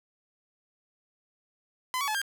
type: tone with pitch steps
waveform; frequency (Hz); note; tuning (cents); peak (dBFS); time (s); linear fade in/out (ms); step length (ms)
sawtooth; 1017 / 1128 / 859 / 1602; C6 / C#6 / A5 / G6; -50 / +30 / -42 / +37; -24; 1.94-2.216; 0; 69
effects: none